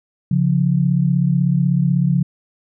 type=tone pair together; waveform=sine; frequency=139.22 / 175.4 Hz; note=C#3 / F3; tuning=+8 / +8 cents; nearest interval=major third; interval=400 cents; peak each=-16 dBFS; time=0.31-2.23 s; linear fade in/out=5 ms; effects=none